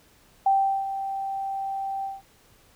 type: tone with ADSR envelope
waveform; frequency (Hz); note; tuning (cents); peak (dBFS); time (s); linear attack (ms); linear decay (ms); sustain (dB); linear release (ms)
sine; 781; G5; -7; -16; 0.46-2.22; 5; 380; -11; 180
effects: pink hiss -58 dBFS RMS until 2.75 s